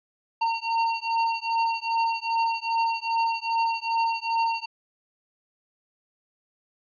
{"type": "beating tone pair", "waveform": "square", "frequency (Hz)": [913, 915.5], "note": ["A#5", "A#5"], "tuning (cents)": [-36, -32], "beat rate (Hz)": 2.5, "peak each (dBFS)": -27, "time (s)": [0.41, 4.66], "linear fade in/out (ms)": 10, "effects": ["resampled to 11025 Hz"]}